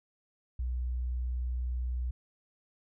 sine tone, 61.7 Hz, B1, 1 cent flat, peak -30 dBFS, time 0.59-2.11 s, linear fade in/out 5 ms, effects none

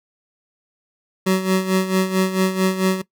25% pulse tone with tremolo, 188.1 Hz, F#3, 29 cents sharp, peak -10 dBFS, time 1.26-3.02 s, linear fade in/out 10 ms, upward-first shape sine, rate 4.5 Hz, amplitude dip 70%, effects noise-tail reverb RT60 0.1 s tail -19 dB re dry

